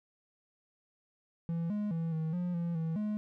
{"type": "tone with pitch steps", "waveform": "triangle", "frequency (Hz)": [167.3, 208.5, 164.8, 159.3, 177.5, 170.4, 162.2, 211.2], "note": ["E3", "G#3", "E3", "D#3", "F3", "F3", "E3", "G#3"], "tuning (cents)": [26, 7, 0, 41, 28, -42, -28, 29], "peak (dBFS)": -29, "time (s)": [1.49, 3.17], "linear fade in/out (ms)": 0, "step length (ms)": 210, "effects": []}